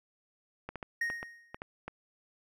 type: clicks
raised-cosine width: 0.5 ms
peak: -24 dBFS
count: 8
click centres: 0.69 / 0.757 / 0.828 / 1.101 / 1.229 / 1.545 / 1.619 / 1.88 s
type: tone with exponential decay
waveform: triangle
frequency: 1864.7 Hz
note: A#6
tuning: in tune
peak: -26 dBFS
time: 1.01-1.57 s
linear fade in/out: 5 ms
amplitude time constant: 120 ms
effects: none